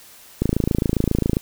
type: click train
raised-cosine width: 3 ms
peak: -5 dBFS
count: 27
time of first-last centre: 0.42-1.369 s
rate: 27.4 Hz
effects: white hiss -46 dBFS RMS until 1.41 s